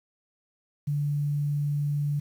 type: tone with quantisation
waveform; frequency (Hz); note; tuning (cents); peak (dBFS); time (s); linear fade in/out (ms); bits
sine; 145.5; D3; -16; -24; 0.87-2.2; 10; 9
effects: none